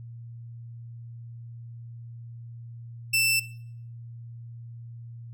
sawtooth tone, 2664 Hz, E7, 18 cents sharp, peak -17 dBFS, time 3.13-3.4 s, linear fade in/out 10 ms, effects noise-tail reverb RT60 0.6 s tail -19 dB re dry + added 117 Hz sine -39 dBFS peak until 5.33 s

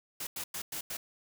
white noise bursts at uneven times, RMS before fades -38 dBFS, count 5, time 0.2-0.27 / 0.36-0.44 / 0.54-0.62 / 0.72-0.81 / 0.9-0.97 s, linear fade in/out 5 ms, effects none

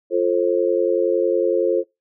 sine chord, F major, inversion none, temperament equal with one note detuned, 349.2 / 440 / 530.9 Hz, F4 / A4 / C5, 0 / 0 / +25 cents, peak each -20 dBFS, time 0.1-1.84 s, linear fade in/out 50 ms, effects noise-tail reverb RT60 0.2 s tail -23 dB re dry

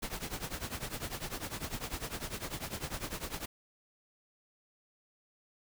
pink noise with tremolo, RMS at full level -36 dBFS, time 0.02-3.46 s, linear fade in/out 10 ms, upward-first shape triangle, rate 10 Hz, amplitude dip 90%, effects none

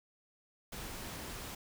pink noise, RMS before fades -44 dBFS, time 0.72-1.55 s, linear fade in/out 5 ms, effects none

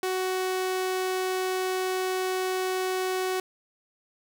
sawtooth tone, 372.6 Hz, F#4, 12 cents sharp, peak -22 dBFS, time 0.03-3.4 s, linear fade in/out 2 ms, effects none

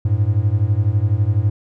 triangle beating tone pair, 97.5 / 109.5 Hz, G2 / A2, -9 / -8 cents, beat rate 12 Hz, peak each -15 dBFS, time 0.05-1.5 s, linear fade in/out 5 ms, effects none

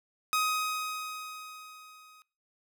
sawtooth tone with level ramp, 1257 Hz, D#6, 17 cents sharp, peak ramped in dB -21 to -51 dBFS, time 0.33-2.22 s, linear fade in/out 0 ms, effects noise-tail reverb RT60 0.4 s tail -23 dB re dry

